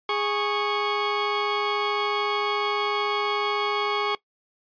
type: tone pair together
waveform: 20% pulse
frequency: 413.3 / 1104.2 Hz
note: G#4 / C#6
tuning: -8 / -7 cents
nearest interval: octave + perfect fourth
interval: 1701 cents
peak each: -21 dBFS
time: 0.09-4.15 s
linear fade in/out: 2 ms
effects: noise-tail reverb RT60 0.1 s tail -20 dB re dry + resampled to 11025 Hz